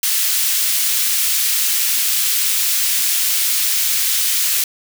white high-pass noise, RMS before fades -17 dBFS, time 0.03-4.64 s, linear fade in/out 2 ms, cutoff 2300 Hz, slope 12 dB/octave, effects none

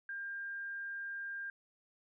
sine tone, 1600 Hz, G6, 35 cents sharp, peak -39 dBFS, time 0.09-1.5 s, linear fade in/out 2 ms, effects none

